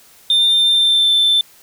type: tone with pitch glide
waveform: sine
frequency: 3598 to 3542 Hz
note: A7 to A7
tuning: +38 to +11 cents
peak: -8 dBFS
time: 0.3-1.41 s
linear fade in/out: 2 ms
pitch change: -27 cents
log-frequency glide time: 0.67-1.12 s
effects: tanh soft clip ceiling -9 dBFS + white hiss -47 dBFS RMS until 1.62 s

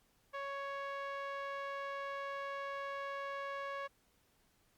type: tone with low-pass filter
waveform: 5% pulse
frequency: 556 Hz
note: C#5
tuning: 5 cents sharp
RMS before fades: -42 dBFS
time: 0.33-3.88 s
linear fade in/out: 20 ms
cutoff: 1300 Hz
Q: 1.1
effects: pink hiss -73 dBFS RMS until 4.77 s + Opus 48 kbps

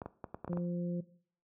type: clicks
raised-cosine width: 1 ms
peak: -26 dBFS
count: 8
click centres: 0.018 / 0.06 / 0.242 / 0.345 / 0.446 / 0.478 / 0.531 / 0.573 s
type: harmonic tone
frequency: 174.61 Hz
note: F3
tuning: in tune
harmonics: 1 / 2 / 3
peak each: -33 / -43 / -44 dBFS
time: 0.49-1.01 s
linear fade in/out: 10 ms
effects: noise-tail reverb RT60 0.5 s tail -17 dB re dry + high-pass 60 Hz 12 dB/octave

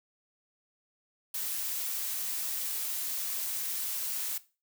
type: noise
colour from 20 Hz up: blue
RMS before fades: -34 dBFS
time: 1.34-4.38 s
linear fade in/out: 5 ms
effects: noise-tail reverb RT60 0.3 s tail -17 dB re dry

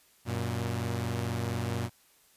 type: tone pair together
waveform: sawtooth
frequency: 94 / 118.43 Hz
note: F#2 / A#2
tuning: +28 / +28 cents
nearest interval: major third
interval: 400 cents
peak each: -30 / -28 dBFS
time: 0.25-1.9 s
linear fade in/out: 50 ms
effects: white hiss -63 dBFS RMS until 2.36 s + resampled to 32000 Hz

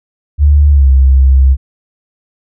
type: tone with pitch glide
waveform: sine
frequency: 72.9 to 66.46 Hz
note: D2 to C2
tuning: -12 to +28 cents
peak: -3 dBFS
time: 0.38-1.57 s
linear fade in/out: 50 ms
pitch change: -160 cents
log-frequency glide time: 0.7-0.89 s
effects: none

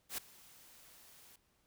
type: noise with ADSR envelope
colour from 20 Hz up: white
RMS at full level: -38 dBFS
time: 0.09-1.36 s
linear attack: 89 ms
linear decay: 6 ms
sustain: -22 dB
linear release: 5 ms
effects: pink hiss -75 dBFS RMS until 1.66 s

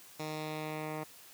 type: tone with low-pass filter sweep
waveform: 10% pulse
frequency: 154.7 Hz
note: D#3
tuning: 10 cents flat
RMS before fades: -39 dBFS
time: 0.19-1.04 s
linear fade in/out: 10 ms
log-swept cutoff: 6400 to 1700 Hz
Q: 1.3
effects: white hiss -55 dBFS RMS until 1.33 s + high-pass 80 Hz 12 dB/octave

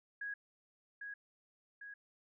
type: tone with echo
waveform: sine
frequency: 1656 Hz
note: G#6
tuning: 5 cents flat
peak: -39 dBFS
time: 0.21-0.34 s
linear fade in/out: 5 ms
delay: 800 ms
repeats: 2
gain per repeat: -4 dB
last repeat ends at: 1.94 s
effects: none

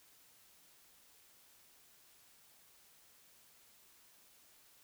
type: silence
effects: white hiss -65 dBFS RMS until 4.83 s

